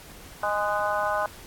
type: harmonic tone with a mistuned harmonic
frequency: 206.6 Hz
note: G#3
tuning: 9 cents flat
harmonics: 3 / 4 / 5 / 6 / 7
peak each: -28 / -29 / -30 / -31 / -31 dBFS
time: 0.43-1.26 s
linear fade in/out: 2 ms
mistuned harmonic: 7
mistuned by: +48 cents
effects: pink hiss -46 dBFS RMS until 1.46 s + AAC 64 kbps